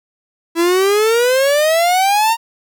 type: exponential sweep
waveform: 45% pulse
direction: up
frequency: 329.3 to 933 Hz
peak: -11 dBFS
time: 0.55-2.37 s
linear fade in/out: 50 ms
effects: none